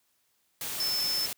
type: tone in noise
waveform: sine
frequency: 5274 Hz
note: E8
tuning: in tune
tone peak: -27 dBFS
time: 0.8-1.26 s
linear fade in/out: 2 ms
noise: white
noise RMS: -35 dBFS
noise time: 0.61-1.33 s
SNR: +5 dB
effects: white hiss -72 dBFS RMS until 1.37 s + high-pass 60 Hz 12 dB/octave